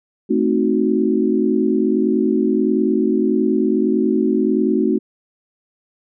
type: chord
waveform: sine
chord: A diminished seventh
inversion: none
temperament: equal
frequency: 220 / 261.6 / 311.1 / 370 Hz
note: A3 / C4 / Eb4 / Gb4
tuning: 0 / 0 / 0 / 0 cents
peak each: -19 / -20 / -20 / -19 dBFS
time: 0.29-4.99 s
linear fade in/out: 20 ms
effects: none